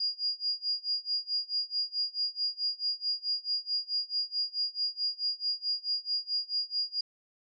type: tone with tremolo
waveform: sine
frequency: 4844 Hz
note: D#8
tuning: 47 cents flat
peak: -26 dBFS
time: 0-7.01 s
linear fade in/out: 5 ms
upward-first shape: sine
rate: 4.6 Hz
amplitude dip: 95%
effects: none

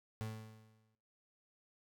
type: tone with exponential decay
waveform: 35% pulse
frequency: 109.7 Hz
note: A2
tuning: 5 cents flat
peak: -36 dBFS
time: 0.21-0.95 s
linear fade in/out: 0 ms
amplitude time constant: 160 ms
effects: noise-tail reverb RT60 0.4 s tail -20 dB re dry

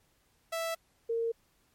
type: tone pair in turn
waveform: sawtooth / sine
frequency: 659.3 / 459.5 Hz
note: E5 / A#4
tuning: 0 / -25 cents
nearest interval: tritone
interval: 625 cents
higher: first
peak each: -28 dBFS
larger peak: neither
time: 0.52-0.75 / 1.09-1.32 s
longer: neither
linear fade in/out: 10 ms
effects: pink hiss -70 dBFS RMS until 1.74 s + MP3 64 kbps

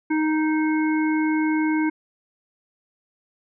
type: harmonic tone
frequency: 311.1 Hz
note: D#4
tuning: in tune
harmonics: 1 / 3 / 5 / 7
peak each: -19 / -30 / -32 / -32 dBFS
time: 0.1-1.9 s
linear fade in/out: 10 ms
effects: none

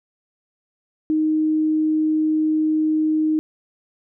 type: tone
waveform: sine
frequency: 311.1 Hz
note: D#4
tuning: in tune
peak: -16 dBFS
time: 1.1-3.39 s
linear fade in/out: 0 ms
effects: none

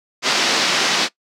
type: band-pass noise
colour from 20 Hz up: white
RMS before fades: -18 dBFS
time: 0.22-1.09 s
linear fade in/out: 50 ms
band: 180 to 5400 Hz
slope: 24 dB/octave
effects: noise-tail reverb RT60 0.1 s tail -20 dB re dry

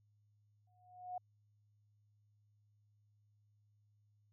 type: tone with exponential growth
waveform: sine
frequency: 726 Hz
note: F#5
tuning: 33 cents flat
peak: -38 dBFS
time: 0.67-1.18 s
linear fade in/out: 5 ms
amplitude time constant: 110 ms
effects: added 104 Hz sine -70 dBFS peak until 4.32 s

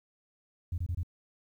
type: tone bursts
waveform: sine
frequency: 86.8 Hz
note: F2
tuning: 10 cents flat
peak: -28 dBFS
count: 4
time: 0.72-1.032 s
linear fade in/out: 5 ms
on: 60 ms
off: 24 ms
effects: tanh soft clip ceiling -26 dBFS + 11-bit

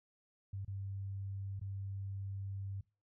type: tone with dropouts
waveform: sine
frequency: 98 Hz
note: G2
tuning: in tune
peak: -39 dBFS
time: 0.53-2.81 s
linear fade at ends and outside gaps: 5 ms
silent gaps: 0.649-0.678 / 1.596-1.613 s
effects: noise-tail reverb RT60 0.3 s tail -22 dB re dry

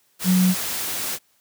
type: tone in noise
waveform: sine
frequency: 183.9 Hz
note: F#3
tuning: 10 cents flat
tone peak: -14 dBFS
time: 0.24-0.55 s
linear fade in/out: 50 ms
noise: white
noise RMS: -27 dBFS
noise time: 0.19-1.19 s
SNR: +10 dB
effects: white hiss -63 dBFS RMS until 1.4 s + high-pass 80 Hz 12 dB/octave

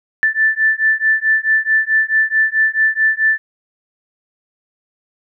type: beating tone pair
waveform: sine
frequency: 1760 / 1764.6 Hz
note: A6 / A6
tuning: 0 / +5 cents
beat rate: 4.6 Hz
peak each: -15 dBFS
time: 0.23-3.38 s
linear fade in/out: 0 ms
effects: none

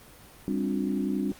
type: tone cluster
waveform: sine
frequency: 199 / 263.1 / 293.6 / 354.7 Hz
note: G3 / C4 / D4 / F4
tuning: +26 / +10 / 0 / +27 cents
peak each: -29 / -31 / -31 / -35 dBFS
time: 0.48-1.32 s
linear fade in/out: 0 ms
effects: pink hiss -51 dBFS RMS until 1.39 s + Opus 32 kbps

